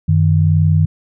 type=tone pair together; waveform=sine; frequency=94.16 / 155.56 Hz; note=F#2 / D#3; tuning=+31 / 0 cents; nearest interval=major sixth; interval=869 cents; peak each=-12 dBFS; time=0.08-0.86 s; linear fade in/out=10 ms; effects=none